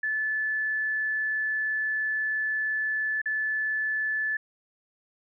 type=tone with dropouts; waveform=sine; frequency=1737 Hz; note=A6; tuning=23 cents flat; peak=-25 dBFS; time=0.03-4.37 s; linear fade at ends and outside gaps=5 ms; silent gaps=3.217-3.257 s; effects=none